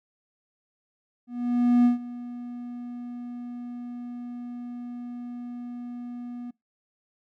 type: tone with ADSR envelope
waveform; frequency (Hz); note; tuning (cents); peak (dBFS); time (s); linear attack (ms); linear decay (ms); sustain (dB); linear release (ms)
triangle; 242.6; B3; -31; -13; 1.27-6.51; 580; 130; -19; 9
effects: noise-tail reverb RT60 0.2 s tail -24 dB re dry